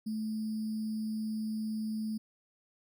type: tone with sample-and-hold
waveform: sine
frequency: 217.6 Hz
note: A3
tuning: 19 cents flat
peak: -32 dBFS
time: 0.06-2.18 s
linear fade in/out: 10 ms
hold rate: 4900 Hz
effects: none